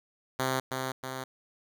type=tone with echo; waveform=5% pulse; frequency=130.81 Hz; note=C3; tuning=in tune; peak=-16 dBFS; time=0.39-0.6 s; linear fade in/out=5 ms; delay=320 ms; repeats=2; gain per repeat=-4 dB; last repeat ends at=1.24 s; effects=none